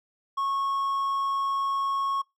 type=tone; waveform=triangle; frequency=1098 Hz; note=C#6; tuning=17 cents flat; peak=-23 dBFS; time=0.37-2.22 s; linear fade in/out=10 ms; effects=noise-tail reverb RT60 0.2 s tail -25 dB re dry